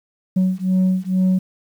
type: beating tone pair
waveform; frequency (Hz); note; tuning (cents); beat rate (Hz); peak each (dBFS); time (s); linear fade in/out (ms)
sine; 185 / 187.2; F#3 / F#3; 0 / +20; 2.2; -16 / -16; 0.36-1.39; 10
effects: tanh soft clip ceiling -12 dBFS + 8-bit